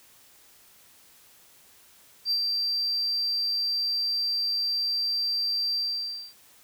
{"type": "tone with ADSR envelope", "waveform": "sine", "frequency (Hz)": 4699, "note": "D8", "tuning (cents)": 0, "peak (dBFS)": -19, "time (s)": [2.25, 6.34], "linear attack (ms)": 62, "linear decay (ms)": 71, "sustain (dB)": -4, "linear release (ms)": 590, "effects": ["tanh soft clip ceiling -21 dBFS", "white hiss -56 dBFS RMS until 6.63 s"]}